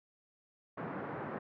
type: band-pass noise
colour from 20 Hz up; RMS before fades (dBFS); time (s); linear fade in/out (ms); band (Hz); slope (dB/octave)
pink; -41; 0.77-1.39; 10; 140 to 1600; 24
effects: none